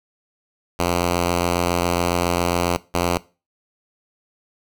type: tone bursts at uneven times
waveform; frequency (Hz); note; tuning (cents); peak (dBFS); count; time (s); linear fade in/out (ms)
5% pulse; 87.31; F2; 0; -7; 2; 0.79-2.77 / 2.94-3.18; 5
effects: noise-tail reverb RT60 0.3 s tail -19 dB re dry